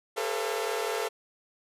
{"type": "tone cluster", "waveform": "sawtooth", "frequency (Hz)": [405.4, 444.6, 489.6, 542, 682], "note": ["G#4", "A4", "B4", "C#5", "F5"], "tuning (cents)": [-42, 18, -15, -39, -41], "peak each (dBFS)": [-32, -28, -33, -34, -33], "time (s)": [0.16, 1.09], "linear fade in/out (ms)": 20, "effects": ["resampled to 32000 Hz"]}